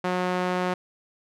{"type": "tone with band-pass filter", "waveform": "sawtooth", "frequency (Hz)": 181.4, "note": "F#3", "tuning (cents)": -34, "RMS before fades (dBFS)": -26, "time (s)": [0.04, 0.74], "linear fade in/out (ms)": 5, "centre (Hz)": 910, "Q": 0.57, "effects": []}